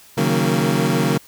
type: tone cluster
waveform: 25% pulse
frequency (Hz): 136.8 / 155.9 / 184.7 / 230.7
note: C#3 / D#3 / F#3 / A#3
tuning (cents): -23 / +4 / -3 / -18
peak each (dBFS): -18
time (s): 0.17-1.18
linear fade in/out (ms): 10
effects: white hiss -47 dBFS RMS until 1.27 s